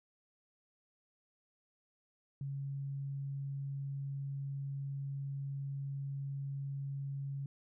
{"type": "tone", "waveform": "sine", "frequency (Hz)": 138.59, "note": "C#3", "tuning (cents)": 0, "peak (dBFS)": -37, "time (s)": [2.41, 7.46], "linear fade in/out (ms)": 2, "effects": []}